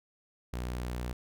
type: tone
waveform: sawtooth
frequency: 61 Hz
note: B1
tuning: 21 cents flat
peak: -30 dBFS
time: 0.53-1.13 s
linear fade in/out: 5 ms
effects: none